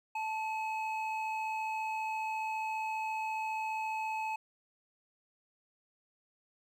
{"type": "tone pair together", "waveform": "triangle", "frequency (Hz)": [876.9, 2556], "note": ["A5", "D#7"], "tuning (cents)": [-6, 46], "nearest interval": "octave + perfect fifth", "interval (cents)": 1852, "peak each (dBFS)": [-32, -39], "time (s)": [0.15, 4.36], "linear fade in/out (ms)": 5, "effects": []}